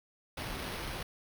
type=noise with sample-and-hold; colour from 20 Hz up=pink; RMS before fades=-39 dBFS; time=0.37-1.03 s; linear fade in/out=5 ms; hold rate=7350 Hz; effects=none